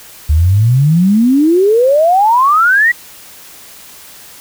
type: exponential sweep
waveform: sine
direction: up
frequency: 72.1 to 1967 Hz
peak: -6 dBFS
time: 0.29-2.92 s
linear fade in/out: 10 ms
effects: white hiss -36 dBFS RMS until 4.4 s